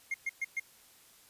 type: tone bursts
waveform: triangle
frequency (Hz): 2131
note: C7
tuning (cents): +31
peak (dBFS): -29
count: 4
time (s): 0.11-0.598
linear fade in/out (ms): 5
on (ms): 32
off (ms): 120
effects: white hiss -60 dBFS RMS until 1.29 s + resampled to 32000 Hz